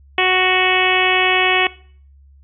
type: harmonic tone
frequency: 370 Hz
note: F#4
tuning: in tune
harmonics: 1 / 2 / 3 / 4 / 5 / 6 / 7 / 8 / 9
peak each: -20 / -20 / -22 / -29 / -21 / -20 / -20 / -22 / -27 dBFS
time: 0.18-1.67 s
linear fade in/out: 2 ms
effects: noise-tail reverb RT60 0.5 s tail -20 dB re dry + added 69 Hz sine -44 dBFS peak until 2.43 s